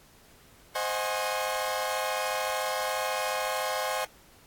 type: tone cluster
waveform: sawtooth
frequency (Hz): 522 / 622 / 736 / 829 / 1078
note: C5 / D#5 / F#5 / G#5 / C#6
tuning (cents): -4 / -1 / -9 / -3 / -49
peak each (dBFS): -30 / -30 / -32 / -30 / -32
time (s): 0.75-4.05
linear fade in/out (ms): 5
effects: pink hiss -57 dBFS RMS until 4.46 s + AAC 64 kbps